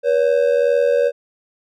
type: ring-modulated tone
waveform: triangle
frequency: 523.3 Hz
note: C5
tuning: in tune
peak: -8 dBFS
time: 0.03-1.12 s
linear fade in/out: 50 ms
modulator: 41.1 Hz
effects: none